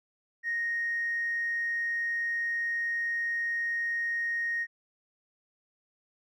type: tone with tanh clipping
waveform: triangle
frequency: 1864.7 Hz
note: A#6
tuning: in tune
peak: -28 dBFS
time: 0.43-4.67 s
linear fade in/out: 50 ms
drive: 4 dB
effects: none